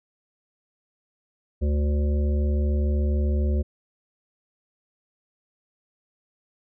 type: harmonic tone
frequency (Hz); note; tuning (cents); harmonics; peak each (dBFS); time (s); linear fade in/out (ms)
73; D2; -10; 1 / 3 / 5 / 7 / 8; -20 / -31 / -34 / -38 / -40; 1.61-3.63; 20
effects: none

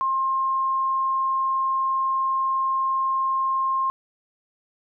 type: tone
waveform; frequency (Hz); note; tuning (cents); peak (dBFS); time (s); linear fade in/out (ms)
sine; 1063; C6; +27; -20; 0.01-3.9; 0
effects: none

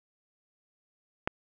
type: click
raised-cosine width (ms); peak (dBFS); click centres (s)
0.5; -12; 1.275
effects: none

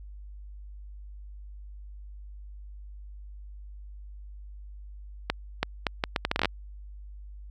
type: accelerating click train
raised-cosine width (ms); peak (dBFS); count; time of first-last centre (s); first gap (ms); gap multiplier
0.3; -8; 13; 5.3-6.456; 330; 0.72
effects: added 50 Hz sine -41 dBFS peak until 7.5 s

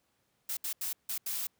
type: noise bursts at uneven times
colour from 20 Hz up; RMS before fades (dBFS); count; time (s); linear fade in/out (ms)
blue; -35; 5; 0.49-0.57 / 0.64-0.73 / 0.81-0.93 / 1.09-1.18 / 1.26-1.47; 5
effects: pink hiss -75 dBFS RMS until 1.59 s + high-pass 80 Hz 12 dB/octave

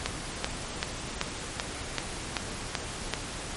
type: click train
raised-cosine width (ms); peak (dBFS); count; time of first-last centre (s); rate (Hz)
0.2; -9; 9; 0.06-3.137; 2.6
effects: pink hiss -37 dBFS RMS until 3.56 s + MP3 48 kbps

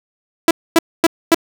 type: tone bursts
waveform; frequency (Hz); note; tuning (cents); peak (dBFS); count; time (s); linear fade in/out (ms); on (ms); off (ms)
sawtooth; 331.2; E4; +8; -3; 4; 0.48-1.346; 2; 29; 250
effects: none

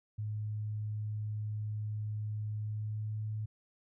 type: tone with pitch glide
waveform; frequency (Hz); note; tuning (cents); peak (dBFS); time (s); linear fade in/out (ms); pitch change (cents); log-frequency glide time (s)
sine; 106.4 to 107.7; G#2 to A2; +42 to -37; -34; 0.18-3.46; 10; +21; 2.53-3.26
effects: none

